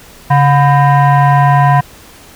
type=tone with frequency modulation; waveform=sine; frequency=140 Hz; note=C#3; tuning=18 cents sharp; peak=-4 dBFS; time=0.3-1.81 s; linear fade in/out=10 ms; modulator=859 Hz; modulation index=1.1; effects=tanh soft clip ceiling -1 dBFS + pink hiss -38 dBFS RMS until 2.35 s